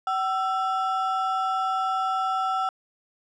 triangle ring-modulated tone, 1046.5 Hz, C6, in tune, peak -18 dBFS, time 0.07-2.69 s, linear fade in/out 2 ms, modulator 285 Hz, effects resampled to 22050 Hz

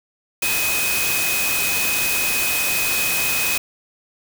sine tone in noise, 2516 Hz, D#7, 19 cents sharp, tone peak -22 dBFS, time 0.42-3.58 s, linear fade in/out 5 ms, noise white, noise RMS -22 dBFS, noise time 0.42-3.58 s, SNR -3 dB, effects none

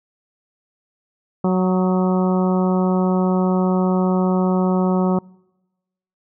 harmonic tone with a mistuned harmonic, 185 Hz, F#3, in tune, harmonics 1 / 2 / 3 / 4 / 5 / 6 / 7, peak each -16 / -22 / -26 / -28 / -30 / -32 / -33 dBFS, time 1.44-5.19 s, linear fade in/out 5 ms, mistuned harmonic 7, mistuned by -34 cents, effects noise-tail reverb RT60 1.0 s tail -26 dB re dry

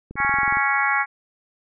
click train, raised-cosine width 3 ms, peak -23 dBFS, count 11, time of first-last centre 0.11-0.571 s, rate 21.7 Hz
harmonic tone, 277.2 Hz, C#4, in tune, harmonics 3 / 4 / 5 / 6 / 7 / 8, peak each -25 / -25 / -25 / -25 / -25 / -25 dBFS, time 0.16-1.06 s, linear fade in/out 50 ms
effects none

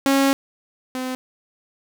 sawtooth tone pair in turn, 273.6 / 256.6 Hz, C#4 / C4, -23 / -34 cents, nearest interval minor second, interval 111 cents, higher first, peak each -11 / -21 dBFS, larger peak first, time 0.06-0.33 / 0.95-1.15 s, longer first, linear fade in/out 0 ms, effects none

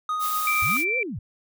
triangle tone with tremolo, 1244.5 Hz, D#6, in tune, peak -21 dBFS, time 0.09-0.77 s, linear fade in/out 2 ms, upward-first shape sine, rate 8.3 Hz, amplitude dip 25%
blue noise, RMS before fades -31 dBFS, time 0.19-0.85 s, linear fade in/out 50 ms
sine tone, 2343 Hz, D7, 5 cents flat, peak -22 dBFS, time 0.47-1.03 s, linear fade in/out 2 ms
sine linear two-way sweep, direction up then down, 73.3 to 523.3 to 73.3 Hz, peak -29 dBFS, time 0.62-1.19 s, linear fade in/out 5 ms, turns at 0.98 s
effects none

